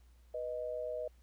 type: tone pair together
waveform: sine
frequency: 492.9 / 621 Hz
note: B4 / D#5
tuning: -3 / -3 cents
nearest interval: major third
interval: 400 cents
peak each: -40 / -38 dBFS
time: 0.34-1.08 s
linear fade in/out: 5 ms
effects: added 60 Hz sine -59 dBFS peak until 1.22 s + pink hiss -73 dBFS RMS until 1.22 s